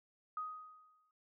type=tone with exponential decay; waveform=sine; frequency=1251 Hz; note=D#6; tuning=9 cents sharp; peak=-36 dBFS; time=0.37-1.11 s; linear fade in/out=2 ms; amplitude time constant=160 ms; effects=none